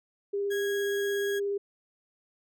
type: tone with vibrato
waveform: sine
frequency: 401.8 Hz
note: G4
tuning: 43 cents sharp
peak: -27 dBFS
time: 0.33-1.58 s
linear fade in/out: 10 ms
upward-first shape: triangle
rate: 17 Hz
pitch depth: 13 cents each way
type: tone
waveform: 35% pulse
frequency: 1649 Hz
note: G#6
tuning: 13 cents flat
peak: -32 dBFS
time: 0.5-1.4 s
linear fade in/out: 20 ms
effects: none